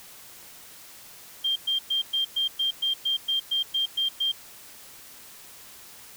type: tone bursts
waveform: sine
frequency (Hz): 3184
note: G7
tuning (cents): +26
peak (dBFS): -22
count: 13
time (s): 1.44-4.32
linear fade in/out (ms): 10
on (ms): 120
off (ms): 110
effects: white hiss -47 dBFS RMS until 6.16 s